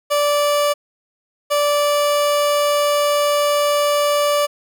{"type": "tone pair in turn", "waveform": "30% pulse", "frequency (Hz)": [583, 583], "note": ["D5", "D5"], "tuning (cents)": [-13, -13], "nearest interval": "unison", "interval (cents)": 0, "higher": "neither", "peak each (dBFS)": -12, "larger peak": "neither", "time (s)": [[0.1, 0.74], [1.5, 4.47]], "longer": "second", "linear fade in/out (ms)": 20, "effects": []}